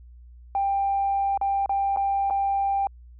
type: tone with dropouts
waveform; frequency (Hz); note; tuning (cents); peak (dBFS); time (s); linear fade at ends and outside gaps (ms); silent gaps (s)
sine; 791; G5; +15; -20; 0.55-2.87; 1; 1.375-1.413 / 1.66-1.694 / 1.962-1.971 / 2.3-2.307
effects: tanh soft clip ceiling -16 dBFS + added 60 Hz sine -44 dBFS peak until 3.19 s